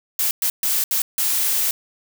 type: noise bursts at uneven times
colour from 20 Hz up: blue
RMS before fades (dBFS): -20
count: 5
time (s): 0.19-0.31 / 0.42-0.5 / 0.63-0.84 / 0.91-1.02 / 1.18-1.71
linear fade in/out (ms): 2
effects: none